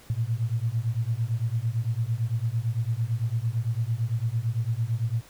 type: beating tone pair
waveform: sine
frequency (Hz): 110.6 / 119.5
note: A2 / A#2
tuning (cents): +9 / +43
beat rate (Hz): 8.9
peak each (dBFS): -27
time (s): 0.1-5.21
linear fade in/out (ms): 0
effects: pink hiss -52 dBFS RMS until 5.29 s